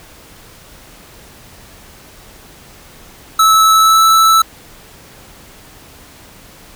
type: tone with pitch glide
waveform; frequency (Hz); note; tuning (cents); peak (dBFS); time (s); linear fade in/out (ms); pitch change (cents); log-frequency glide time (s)
square; 1305 to 1316.4; E6 to E6; -18 to -3; -7; 3.39-4.42; 5; +15; 3.71-4.06
effects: pink hiss -40 dBFS RMS until 6.75 s